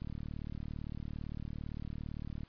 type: click train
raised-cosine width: 5 ms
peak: -29 dBFS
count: 92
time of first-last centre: 0.02-2.434 s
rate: 37.7 Hz
effects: pink hiss -65 dBFS RMS until 2.48 s + resampled to 11025 Hz